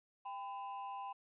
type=ring-modulated tone; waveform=triangle; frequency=900 Hz; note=A5; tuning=39 cents sharp; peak=-37 dBFS; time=0.25-1.13 s; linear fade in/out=10 ms; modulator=107 Hz; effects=resampled to 8000 Hz + 13-bit